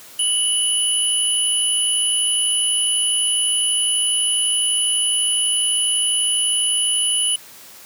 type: tone pair together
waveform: sine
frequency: 2960 / 9956 Hz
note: F#7 / D#9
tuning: 0 / 0 cents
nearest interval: octave + major sixth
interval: 2100 cents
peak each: -19 dBFS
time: 0.19-7.36 s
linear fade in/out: 5 ms
effects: white hiss -42 dBFS RMS until 7.85 s + high-pass 80 Hz 12 dB/octave